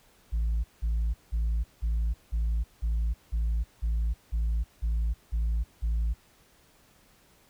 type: tone bursts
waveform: sine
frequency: 56 Hz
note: A1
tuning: 31 cents sharp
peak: -22 dBFS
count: 12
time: 0.32-6.14 s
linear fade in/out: 20 ms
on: 320 ms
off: 180 ms
effects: tanh soft clip ceiling -23 dBFS + pink hiss -61 dBFS RMS until 7.49 s